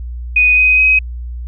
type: tone with pitch steps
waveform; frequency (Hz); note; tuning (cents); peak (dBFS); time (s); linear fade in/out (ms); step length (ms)
sine; 2489 / 2509 / 2530; D#7 / D#7 / D#7; 0 / +14 / +28; -7; 0.36-0.99; 5; 210
effects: added 60 Hz sine -22 dBFS peak until 1.47 s